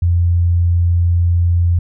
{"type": "tone", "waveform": "sine", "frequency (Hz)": 86.5, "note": "F2", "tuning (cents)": -16, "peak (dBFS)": -10, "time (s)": [0.02, 1.79], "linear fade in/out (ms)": 5, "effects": []}